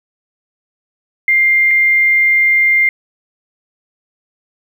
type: tone pair in turn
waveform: sine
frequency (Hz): 2100 / 2100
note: C7 / C7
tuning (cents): +6 / +6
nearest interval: unison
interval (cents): 0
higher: neither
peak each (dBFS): -8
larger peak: neither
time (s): 1.28-1.71 / 1.71-2.89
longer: second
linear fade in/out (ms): 2
effects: 7-bit